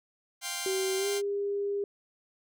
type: chord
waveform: 5% pulse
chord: F suspended second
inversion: none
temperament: just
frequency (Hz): 698.5 / 785.8 / 1047.7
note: F5 / G5 / C6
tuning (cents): 0 / +4 / +2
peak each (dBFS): -28 / -26 / -28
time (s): 0.41-1.22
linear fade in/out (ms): 50
type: tone with pitch glide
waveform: sine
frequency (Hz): 381.2 to 403.2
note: G4 to G4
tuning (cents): -48 to +49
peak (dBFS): -28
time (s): 0.66-1.84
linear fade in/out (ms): 2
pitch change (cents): +97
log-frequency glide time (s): 0.97-1.08
effects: none